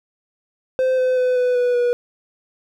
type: tone with pitch steps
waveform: triangle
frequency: 517 / 510.5 / 504 / 497.7 / 491.4 / 485.2 Hz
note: C5 / C5 / B4 / B4 / B4 / B4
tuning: -21 / -43 / +35 / +13 / -9 / -31 cents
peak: -13 dBFS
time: 0.79-1.93 s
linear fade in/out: 0 ms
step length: 190 ms
effects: none